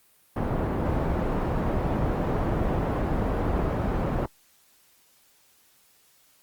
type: low-pass noise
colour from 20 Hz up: pink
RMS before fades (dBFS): -26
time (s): 0.36-4.26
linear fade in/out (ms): 5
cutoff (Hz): 880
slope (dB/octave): 12
effects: white hiss -61 dBFS RMS until 6.42 s + Opus 32 kbps